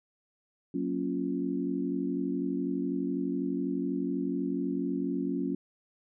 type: chord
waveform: sine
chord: Gb major seventh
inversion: none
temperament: equal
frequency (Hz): 185 / 233.1 / 277.2 / 349.2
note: Gb3 / Bb3 / Db4 / F4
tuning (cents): 0 / 0 / 0 / 0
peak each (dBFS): -35 / -36 / -31 / -36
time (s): 0.74-5.55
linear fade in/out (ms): 5
effects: none